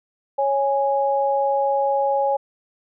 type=tone pair together; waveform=sine; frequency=553 / 828.6 Hz; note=C#5 / G#5; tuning=-4 / -4 cents; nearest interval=perfect fifth; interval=700 cents; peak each=-20 dBFS; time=0.38-2.37 s; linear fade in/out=10 ms; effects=none